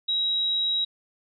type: tone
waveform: sine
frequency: 3842 Hz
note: B7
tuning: 48 cents flat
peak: -22 dBFS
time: 0.08-0.85 s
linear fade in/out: 10 ms
effects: none